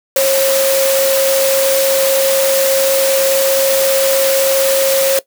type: tone in noise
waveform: sine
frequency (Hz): 540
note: C#5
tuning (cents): -45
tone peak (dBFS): -10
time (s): 0.16-5.19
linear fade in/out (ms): 2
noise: white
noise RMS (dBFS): -17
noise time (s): 0.16-5.19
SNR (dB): +4
effects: noise-tail reverb RT60 0.1 s tail -18 dB re dry + high-pass 300 Hz 12 dB/octave